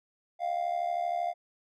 triangle tone with amplitude modulation, 698.5 Hz, F5, in tune, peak -22 dBFS, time 0.39-1.34 s, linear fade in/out 50 ms, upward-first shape sine, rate 72.8 Hz, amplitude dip 80%, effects tanh soft clip ceiling -20 dBFS

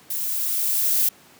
violet noise with level ramp, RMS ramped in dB -27 to -19 dBFS, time 0.1-1.09 s, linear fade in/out 5 ms, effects pink hiss -51 dBFS RMS until 1.39 s + high-pass 150 Hz 12 dB/octave

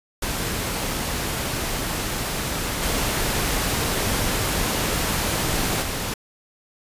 pink noise with level steps, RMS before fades -26 / -23 / -27 dBFS, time 0.22-6.14 s, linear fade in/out 5 ms, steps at 2.82 / 5.82 s, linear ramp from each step 5 ms, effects resampled to 32000 Hz

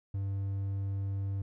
triangle tone, 98.2 Hz, G2, 4 cents sharp, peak -29 dBFS, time 0.14-1.42 s, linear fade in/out 5 ms, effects none

